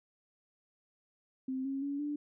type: tone with pitch steps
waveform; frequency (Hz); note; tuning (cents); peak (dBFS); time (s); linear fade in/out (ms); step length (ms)
sine; 261.6 / 271.8 / 282.3 / 293.3; C4 / C#4 / C#4 / D4; 0 / -34 / +32 / -2; -33; 1.48-2.16; 5; 170
effects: none